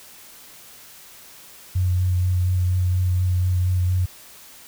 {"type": "tone with vibrato", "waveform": "sine", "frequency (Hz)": 90.9, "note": "F#2", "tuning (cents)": -30, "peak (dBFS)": -17, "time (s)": [1.75, 4.06], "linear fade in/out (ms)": 10, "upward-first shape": "sine", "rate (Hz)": 4.2, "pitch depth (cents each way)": 17, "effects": ["white hiss -45 dBFS RMS until 4.67 s"]}